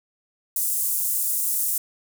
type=high-pass noise; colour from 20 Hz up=pink; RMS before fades=-24 dBFS; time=0.56-1.78 s; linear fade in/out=2 ms; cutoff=8600 Hz; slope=24 dB/octave; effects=none